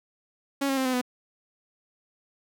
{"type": "tone with pitch steps", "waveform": "sawtooth", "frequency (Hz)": [277.2, 269.9, 262.9, 256, 249.3], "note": ["C#4", "C#4", "C4", "C4", "B3"], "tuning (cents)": [0, -46, 8, -38, 16], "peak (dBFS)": -20, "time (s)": [0.61, 1.015], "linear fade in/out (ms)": 10, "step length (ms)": 81, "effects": []}